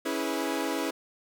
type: chord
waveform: sawtooth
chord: C# minor seventh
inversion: none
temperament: equal with one note detuned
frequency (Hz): 277.2 / 326 / 415.3 / 493.9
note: C#4 / E4 / G#4 / B4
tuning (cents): 0 / -19 / 0 / 0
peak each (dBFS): -29 / -28 / -32 / -32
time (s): 0.05-0.91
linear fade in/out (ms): 10
effects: none